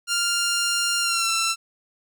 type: tone with pitch glide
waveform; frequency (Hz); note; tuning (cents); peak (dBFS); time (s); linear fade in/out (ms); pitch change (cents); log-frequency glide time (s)
10% pulse; 1396.9 to 1341.5; F6 to E6; 0 to +30; -12; 0.07-1.56; 50; -70; 1.01-1.3
effects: none